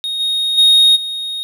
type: tone with level steps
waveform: triangle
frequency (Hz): 3729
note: A#7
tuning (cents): 0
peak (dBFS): -17 / -13 / -5 / -19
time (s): 0.04-1.43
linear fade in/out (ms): 0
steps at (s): 0.19 / 0.57 / 0.95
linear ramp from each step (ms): 20
effects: none